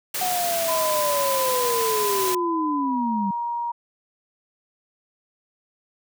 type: high-pass noise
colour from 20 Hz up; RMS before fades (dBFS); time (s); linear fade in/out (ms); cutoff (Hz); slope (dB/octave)
white; -27; 0.14-2.35; 5; 120; 12
type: linear sweep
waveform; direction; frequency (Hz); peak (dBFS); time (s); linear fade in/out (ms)
sine; down; 740 to 191.3; -23; 0.21-3.31; 5
type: tone with pitch glide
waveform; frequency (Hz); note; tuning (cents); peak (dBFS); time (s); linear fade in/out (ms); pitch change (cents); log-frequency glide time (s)
sine; 1008 to 945.9; B5 to A#5; +35 to +25; -24; 0.68-3.72; 10; -110; 2.77-3.05
effects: none